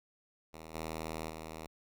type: tone with level steps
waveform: 5% pulse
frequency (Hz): 79.8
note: D#2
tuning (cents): +44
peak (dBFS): -36 / -27 / -32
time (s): 0.53-1.67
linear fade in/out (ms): 10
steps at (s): 0.74 / 1.29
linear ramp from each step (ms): 10
effects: none